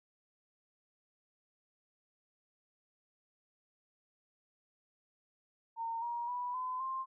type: tone with pitch steps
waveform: sine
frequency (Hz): 915 / 947.8 / 981.8 / 1017 / 1053.5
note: A#5 / A#5 / B5 / C6 / C6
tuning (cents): -32 / +28 / -10 / -50 / +12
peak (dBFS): -35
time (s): 5.76-7.06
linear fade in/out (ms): 50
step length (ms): 260
effects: none